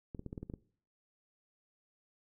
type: clicks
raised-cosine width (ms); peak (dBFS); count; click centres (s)
3; -29; 8; 0.148 / 0.194 / 0.263 / 0.329 / 0.378 / 0.43 / 0.499 / 0.538
effects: noise-tail reverb RT60 0.5 s tail -20 dB re dry